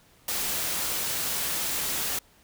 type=noise; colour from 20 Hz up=white; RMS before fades=-29 dBFS; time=0.28-2.19 s; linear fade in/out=5 ms; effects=pink hiss -59 dBFS RMS until 2.43 s